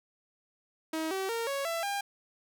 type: tone with pitch steps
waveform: sawtooth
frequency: 318.6 / 383.3 / 461.1 / 554.7 / 667.3 / 802.8 Hz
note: D#4 / G4 / A#4 / C#5 / E5 / G5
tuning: +41 / -39 / -19 / +1 / +21 / +41 cents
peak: -27 dBFS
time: 0.93-2.01 s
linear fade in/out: 5 ms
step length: 180 ms
effects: none